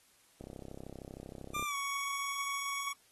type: click train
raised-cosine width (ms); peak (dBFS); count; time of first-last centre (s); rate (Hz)
2; -32; 41; 0.41-1.626; 32.9
type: tone with pitch glide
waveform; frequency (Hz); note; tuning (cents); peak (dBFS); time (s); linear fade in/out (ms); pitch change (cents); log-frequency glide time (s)
25% pulse; 1191 to 1117.7; D6 to C#6; +24 to +14; -31; 1.54-2.93; 10; -110; 1.65-1.75
effects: white hiss -66 dBFS RMS until 3.11 s + AAC 32 kbps